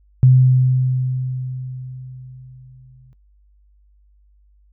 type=tone with exponential decay; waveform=sine; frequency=128.4 Hz; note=C3; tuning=32 cents flat; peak=-6 dBFS; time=0.23-3.13 s; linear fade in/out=0 ms; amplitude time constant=630 ms; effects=noise-tail reverb RT60 0.1 s tail -20 dB re dry + added 50 Hz sine -51 dBFS peak until 4.72 s